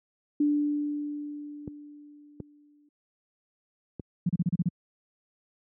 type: tone with exponential decay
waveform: sine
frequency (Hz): 293.7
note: D4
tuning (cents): 0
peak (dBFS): -20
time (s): 0.4-2.89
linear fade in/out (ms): 5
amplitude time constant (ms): 540
type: clicks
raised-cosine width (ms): 3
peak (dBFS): -22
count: 3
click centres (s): 1.677 / 2.402 / 3.997
type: tone bursts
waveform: sine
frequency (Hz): 174.61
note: F3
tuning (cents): 0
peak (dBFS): -21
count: 7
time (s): 4.26-4.688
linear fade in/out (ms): 5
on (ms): 32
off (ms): 34
effects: high-pass 100 Hz 12 dB/octave